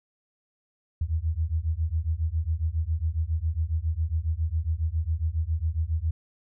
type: beating tone pair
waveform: sine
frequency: 77 / 84.3 Hz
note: D#2 / E2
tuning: -17 / +39 cents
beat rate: 7.3 Hz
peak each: -27 dBFS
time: 1.01-6.11 s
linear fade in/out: 5 ms
effects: none